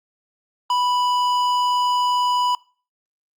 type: tone with hard clipping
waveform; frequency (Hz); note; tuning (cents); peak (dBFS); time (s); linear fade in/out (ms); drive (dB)
triangle; 987.8; B5; 0; -19; 0.7-2.55; 2; 15
effects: noise-tail reverb RT60 0.4 s tail -23 dB re dry + Opus 48 kbps